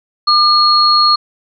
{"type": "tone pair together", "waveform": "sine", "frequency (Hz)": [1206, 4303], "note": ["D6", "C8"], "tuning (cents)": [46, 48], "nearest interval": "octave + minor seventh", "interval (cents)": 2202, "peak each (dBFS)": -10, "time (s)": [0.27, 1.16], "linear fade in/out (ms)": 10, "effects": []}